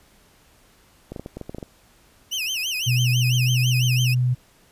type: clicks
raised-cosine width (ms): 2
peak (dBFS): -19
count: 10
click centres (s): 1.12 / 1.162 / 1.196 / 1.261 / 1.37 / 1.413 / 1.495 / 1.547 / 1.584 / 1.628
type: tone with vibrato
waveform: 30% pulse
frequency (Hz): 2794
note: F7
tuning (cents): 0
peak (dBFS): -21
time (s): 2.31-4.15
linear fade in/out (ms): 20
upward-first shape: sine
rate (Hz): 6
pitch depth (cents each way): 210
type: tone with pitch glide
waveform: sine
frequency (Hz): 123.47 to 125.12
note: B2 to B2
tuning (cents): 0 to +23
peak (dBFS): -17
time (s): 2.86-4.35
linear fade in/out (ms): 20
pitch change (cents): +23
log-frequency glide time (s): 3.15-3.44
effects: pink hiss -56 dBFS RMS until 4.71 s + resampled to 32000 Hz